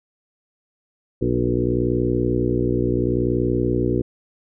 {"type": "harmonic tone with a mistuned harmonic", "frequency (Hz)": 60.7, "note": "B1", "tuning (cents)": -29, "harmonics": [1, 2, 3, 4, 5, 6, 7, 8], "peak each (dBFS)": [-28, -24, -32, -26, -24, -23, -30, -29], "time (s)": [1.21, 4.02], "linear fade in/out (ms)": 10, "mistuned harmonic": 7, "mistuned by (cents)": 35, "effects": []}